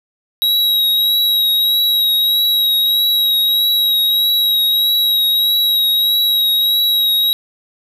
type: tone with vibrato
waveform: square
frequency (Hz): 3840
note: B7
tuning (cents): -49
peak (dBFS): -12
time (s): 0.42-7.33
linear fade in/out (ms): 0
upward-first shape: triangle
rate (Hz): 1.6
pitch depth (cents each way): 25
effects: none